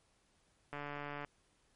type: click train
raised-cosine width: 0.5 ms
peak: -28 dBFS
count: 76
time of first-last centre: 0.73-1.247 s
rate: 145 Hz
effects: pink hiss -73 dBFS RMS until 1.75 s + MP3 48 kbps